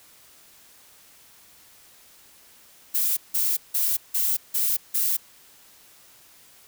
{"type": "noise bursts", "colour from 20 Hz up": "violet", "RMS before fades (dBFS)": -23, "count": 6, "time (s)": [2.94, 5.17], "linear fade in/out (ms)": 10, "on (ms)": 230, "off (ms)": 170, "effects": ["white hiss -53 dBFS RMS until 6.67 s"]}